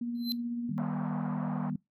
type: tone with tremolo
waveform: sine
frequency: 237.8 Hz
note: A#3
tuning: 35 cents sharp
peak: -30 dBFS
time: 0.01-0.82 s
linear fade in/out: 5 ms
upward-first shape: triangle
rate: 16 Hz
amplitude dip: 35%
type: tone with exponential growth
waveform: square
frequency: 4075 Hz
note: C8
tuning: 47 cents flat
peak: -28 dBFS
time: 0.15-0.32 s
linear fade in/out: 0 ms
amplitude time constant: 36 ms
type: chord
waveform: sine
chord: Eb augmented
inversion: none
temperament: equal with one note detuned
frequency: 155.56 / 196 / 242 Hz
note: Eb3 / G3 / B3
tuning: 0 / 0 / -35 cents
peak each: -35 dBFS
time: 0.69-1.76 s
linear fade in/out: 5 ms
type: band-pass noise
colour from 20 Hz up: pink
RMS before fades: -43 dBFS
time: 0.78-1.7 s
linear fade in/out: 0 ms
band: 620 to 1200 Hz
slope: 24 dB/octave
effects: noise-tail reverb RT60 0.2 s tail -24 dB re dry